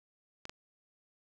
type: clicks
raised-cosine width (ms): 0.2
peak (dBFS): -25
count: 2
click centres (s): 0.454 / 0.495
effects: 11-bit